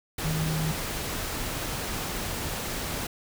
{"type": "tone in noise", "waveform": "sine", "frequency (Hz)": 157.4, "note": "D#3", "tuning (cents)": 20, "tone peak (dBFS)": -26, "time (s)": [0.24, 0.72], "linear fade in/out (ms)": 5, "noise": "pink", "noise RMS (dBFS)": -32, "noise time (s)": [0.18, 3.07], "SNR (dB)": 3, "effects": []}